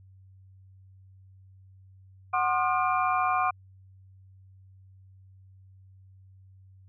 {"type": "tone cluster", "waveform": "sine", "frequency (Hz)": [740, 1061, 1215, 1430, 2390], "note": ["F#5", "C6", "D#6", "F6", "D7"], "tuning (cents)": [0, 24, -42, 41, 30], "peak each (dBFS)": [-27, -28, -28, -35, -36], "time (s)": [2.33, 3.51], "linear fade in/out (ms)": 10, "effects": ["added 95 Hz sine -51 dBFS peak until 6.88 s"]}